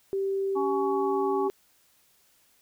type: tone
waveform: sine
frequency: 390 Hz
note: G4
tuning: 9 cents flat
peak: -25 dBFS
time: 0.13-1.5 s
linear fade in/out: 0 ms
type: harmonic tone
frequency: 280 Hz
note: C#4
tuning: 18 cents sharp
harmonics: 1 / 3 / 4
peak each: -32 / -31 / -33 dBFS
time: 0.55-1.49 s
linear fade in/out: 20 ms
effects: white hiss -64 dBFS RMS until 2.61 s